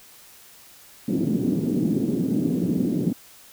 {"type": "band-pass noise", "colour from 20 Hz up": "pink", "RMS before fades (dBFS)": -23, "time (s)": [1.08, 3.13], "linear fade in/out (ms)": 5, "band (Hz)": [180, 310], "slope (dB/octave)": 24, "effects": ["white hiss -49 dBFS RMS until 3.52 s"]}